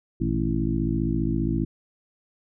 harmonic tone with a mistuned harmonic, 55 Hz, A1, in tune, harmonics 1 / 2 / 3 / 4 / 5 / 6, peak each -29 / -29 / -29 / -29 / -29 / -29 dBFS, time 0.2-1.65 s, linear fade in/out 10 ms, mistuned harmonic 2, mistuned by +130 cents, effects none

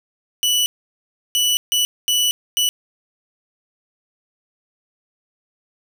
sawtooth tone bursts at uneven times, 2960 Hz, F#7, in tune, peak -12 dBFS, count 5, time 0.43-0.66 / 1.35-1.57 / 1.72-1.85 / 2.08-2.31 / 2.57-2.69 s, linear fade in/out 0 ms, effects none

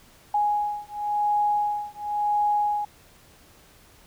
sine beating tone pair, 830.6 / 831.54 Hz, G#5 / G#5, 0 / +2 cents, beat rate 0.94 Hz, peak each -25 dBFS, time 0.34-2.85 s, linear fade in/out 5 ms, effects pink hiss -54 dBFS RMS until 4.06 s

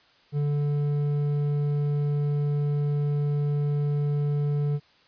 sine tone with hard clipping, 145.6 Hz, D3, 15 cents flat, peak -24 dBFS, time 0.32-4.8 s, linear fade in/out 50 ms, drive 6 dB, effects white hiss -59 dBFS RMS until 5.07 s + resampled to 11025 Hz

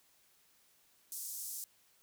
white band-pass noise, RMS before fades -43 dBFS, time 1.12-1.64 s, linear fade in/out 0 ms, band 5900 to 15000 Hz, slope 24 dB/octave, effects white hiss -69 dBFS RMS until 2.02 s

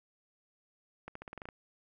accelerating click train, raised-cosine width 0.5 ms, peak -28 dBFS, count 9, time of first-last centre 1.08-1.488 s, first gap 74 ms, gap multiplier 0.89, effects none

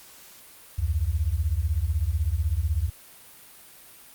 sine beating tone pair, 69.8 / 85.8 Hz, C#2 / F2, +13 / -30 cents, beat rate 16 Hz, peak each -25 dBFS, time 0.78-2.9 s, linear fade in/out 10 ms, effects white hiss -49 dBFS RMS until 4.14 s + Opus 48 kbps

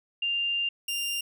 sine / sawtooth tone pair in turn, 2794 / 2794 Hz, F7 / F7, 0 / 0 cents, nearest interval unison, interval 0 cents, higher neither, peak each -25 dBFS, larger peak neither, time 0.22-0.69 / 0.88-1.21 s, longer first, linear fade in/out 5 ms, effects none

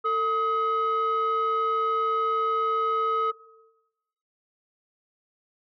sine tone pair together, 448.3 / 1268 Hz, A4 / D#6, +32 / +32 cents, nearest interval octave + tritone, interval 1800 cents, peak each -26 / -21 dBFS, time 0.04-3.32 s, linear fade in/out 20 ms, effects noise-tail reverb RT60 1.0 s tail -19 dB re dry + tanh soft clip ceiling -19 dBFS

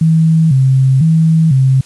sine tone with vibrato, 146.3 Hz, D3, 6 cents flat, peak -6 dBFS, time 0.01-1.81 s, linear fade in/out 5 ms, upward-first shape square, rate 1 Hz, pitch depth 170 cents each way, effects white hiss -41 dBFS RMS until 1.85 s + resampled to 24000 Hz

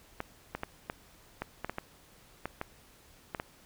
clicks, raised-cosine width 0.5 ms, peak -19 dBFS, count 12, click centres 0.204 / 0.55 / 0.634 / 0.899 / 1.42 / 1.646 / 1.696 / 1.784 / 2.456 / 2.614 / 3.348 / 3.399 s, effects pink hiss -59 dBFS RMS until 3.65 s

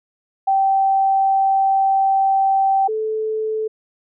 sine tone pair in turn, 777 / 436.1 Hz, G5 / A4, -16 / -15 cents, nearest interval minor seventh, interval 999 cents, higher first, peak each -13 / -19 dBFS, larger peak first, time 0.47-2.88 / 2.88-3.68 s, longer first, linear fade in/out 10 ms, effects none

